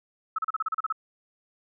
sine tone bursts, 1296 Hz, E6, 30 cents flat, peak -24 dBFS, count 10, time 0.36-0.925 s, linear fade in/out 5 ms, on 25 ms, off 35 ms, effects none

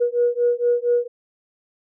sine beating tone pair, 479.7 / 484 Hz, A#4 / B4, +50 / -35 cents, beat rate 4.3 Hz, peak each -19 dBFS, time 0-1.08 s, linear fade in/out 20 ms, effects tanh soft clip ceiling -9 dBFS

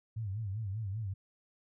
sine tone with vibrato, 103.8 Hz, G#2, in tune, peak -34 dBFS, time 0.16-1.14 s, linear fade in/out 10 ms, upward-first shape sine, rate 5.1 Hz, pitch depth 160 cents each way, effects none

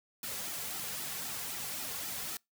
white noise with flanger, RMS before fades -39 dBFS, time 0.23-2.37 s, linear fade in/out 2 ms, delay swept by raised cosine 1.8 to 3.3 ms, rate 3.8 Hz, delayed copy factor -0.7, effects noise-tail reverb RT60 0.2 s tail -26 dB re dry

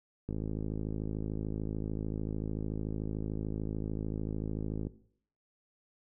click train, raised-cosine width 3 ms, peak -23 dBFS, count 246, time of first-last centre 0.29-4.869 s, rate 53.5 Hz, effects noise-tail reverb RT60 0.6 s tail -17 dB re dry

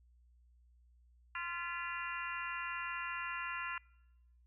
harmonic tone with a mistuned harmonic, 345.3 Hz, F4, 20 cents flat, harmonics 3 / 4 / 5 / 6 / 7 / 8, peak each -44 / -43 / -45 / -47 / -48 / -46 dBFS, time 1.35-3.78 s, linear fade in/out 2 ms, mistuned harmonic 6, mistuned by -64 cents, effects noise-tail reverb RT60 1.0 s tail -26 dB re dry + added 60 Hz sine -63 dBFS peak until 4.46 s

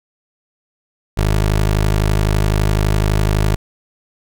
20% pulse tone, 51.9 Hz, G#1, in tune, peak -8 dBFS, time 1.17-3.56 s, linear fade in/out 10 ms, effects none

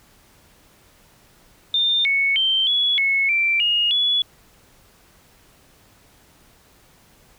sine tone with pitch steps, 3610 / 2212 / 3126 / 3383 / 2193 / 2347 / 2860 / 3405 Hz, A7 / C#7 / G7 / G#7 / C#7 / D7 / F7 / G#7, +44 / -4 / -6 / +31 / -19 / -2 / +41 / +42 cents, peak -16 dBFS, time 1.74-4.22 s, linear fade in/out 2 ms, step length 310 ms, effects pink hiss -54 dBFS RMS until 7.38 s

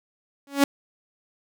sawtooth tone with exponential growth, 279.9 Hz, C#4, 17 cents sharp, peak -8 dBFS, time 0.47-0.64 s, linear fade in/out 2 ms, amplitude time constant 35 ms, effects none

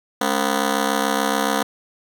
10% pulse ring-modulated tone, 246.9 Hz, B3, in tune, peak -7 dBFS, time 0.21-1.63 s, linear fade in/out 2 ms, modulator 33.5 Hz, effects none

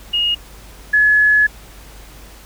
sine tone pair in turn, 2863 / 1702.3 Hz, F7 / G#6, +42 / +42 cents, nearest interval major sixth, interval 900 cents, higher first, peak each -14 / -9 dBFS, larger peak second, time 0.13-0.35 / 0.93-1.47 s, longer second, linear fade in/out 10 ms, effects added 50 Hz sine -39 dBFS peak until 2.45 s + pink hiss -42 dBFS RMS until 2.45 s

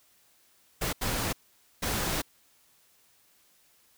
pink noise bursts at uneven times, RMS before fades -30 dBFS, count 3, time 0.81-0.93 / 1.01-1.33 / 1.82-2.22 s, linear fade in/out 10 ms, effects white hiss -64 dBFS RMS until 3.97 s

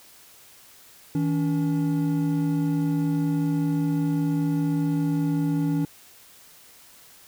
triangle tone pair together, 160 / 285.1 Hz, D#3 / C#4, +49 / +49 cents, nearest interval minor seventh, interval 1000 cents, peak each -22 dBFS, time 1.15-5.85 s, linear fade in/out 2 ms, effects white hiss -51 dBFS RMS until 7.27 s

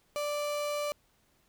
35% pulse tone, 587.3 Hz, D5, in tune, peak -29 dBFS, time 0.16-0.92 s, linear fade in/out 0 ms, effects pink hiss -69 dBFS RMS until 1.48 s

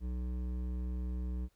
triangle tone with hard clipping, 61.74 Hz, B1, in tune, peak -36 dBFS, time 0-1.49 s, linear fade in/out 50 ms, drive 15 dB, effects pink hiss -75 dBFS RMS until 1.55 s

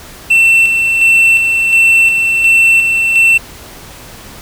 triangle tone with tremolo, 2690 Hz, E7, 34 cents sharp, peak -3 dBFS, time 0.3-3.38 s, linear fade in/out 10 ms, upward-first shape square, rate 1.4 Hz, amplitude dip 40%, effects pink hiss -33 dBFS RMS until 4.41 s

